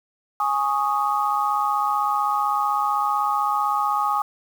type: chord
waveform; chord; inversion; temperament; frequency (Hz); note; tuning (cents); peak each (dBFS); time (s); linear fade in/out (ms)
sine; Ab suspended fourth; none; equal; 830.6 / 1108.7 / 1244.5; Ab5 / Db6 / Eb6; 0 / 0 / 0; -23 / -25 / -23; 0.4-4.22; 2
effects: 7-bit